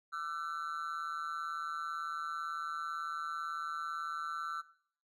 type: tone with amplitude modulation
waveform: triangle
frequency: 1342 Hz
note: E6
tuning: 31 cents sharp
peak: -30 dBFS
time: 0.12-4.62 s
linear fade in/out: 20 ms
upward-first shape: sine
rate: 158 Hz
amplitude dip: 100%
effects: noise-tail reverb RT60 0.6 s tail -19 dB re dry + MP3 64 kbps